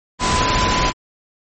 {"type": "tone in noise", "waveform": "sine", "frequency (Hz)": 1003, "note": "B5", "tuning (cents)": 26, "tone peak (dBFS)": -19, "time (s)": [0.19, 0.93], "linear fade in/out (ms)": 50, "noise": "pink", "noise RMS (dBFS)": -18, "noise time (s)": [0.19, 0.93], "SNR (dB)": -4, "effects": ["MP3 32 kbps"]}